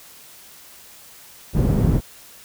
white low-pass noise, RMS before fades -17 dBFS, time 1.53-2.01 s, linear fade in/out 50 ms, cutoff 180 Hz, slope 12 dB/octave, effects white hiss -45 dBFS RMS until 2.44 s

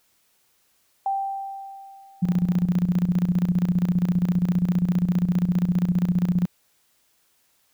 sine tone with exponential decay, 784 Hz, G5, in tune, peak -20 dBFS, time 1.06-2.67 s, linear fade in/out 2 ms, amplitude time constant 350 ms
sine tone with tremolo, 177.7 Hz, F3, 30 cents sharp, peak -16 dBFS, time 2.22-6.46 s, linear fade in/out 10 ms, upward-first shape square, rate 15 Hz, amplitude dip 70%
effects white hiss -65 dBFS RMS until 7.73 s

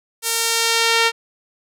sawtooth tone with band-pass filter sweep, 458.3 Hz, A#4, 29 cents flat, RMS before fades -18 dBFS, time 0.22-1.12 s, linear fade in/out 50 ms, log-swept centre 10000 to 2800 Hz, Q 0.79, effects none

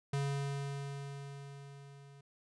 square tone with level ramp, 140 Hz, C#3, 18 cents sharp, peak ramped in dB -32 to -55 dBFS, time 0.13-2.21 s, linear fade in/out 5 ms, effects resampled to 22050 Hz

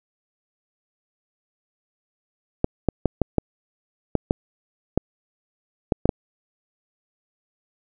clicks, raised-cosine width 2 ms, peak -4 dBFS, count 11, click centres 2.644 / 2.887 / 3.057 / 3.217 / 3.383 / 4.153 / 4.309 / 4.976 / 5.922 / 6.056 / 6.092 s, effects none

